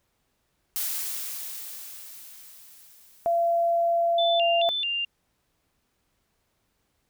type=noise with exponential decay; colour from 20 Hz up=blue; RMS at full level=-28 dBFS; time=0.76-4.31 s; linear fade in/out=0 ms; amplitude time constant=770 ms
type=tone; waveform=sine; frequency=681 Hz; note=F5; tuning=44 cents flat; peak=-20 dBFS; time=3.26-4.69 s; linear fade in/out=0 ms
type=tone with vibrato; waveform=sine; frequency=3136 Hz; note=G7; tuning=in tune; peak=-25 dBFS; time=4.18-5.05 s; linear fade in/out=5 ms; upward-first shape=square; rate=2.3 Hz; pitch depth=200 cents each way
effects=pink hiss -73 dBFS RMS until 7.09 s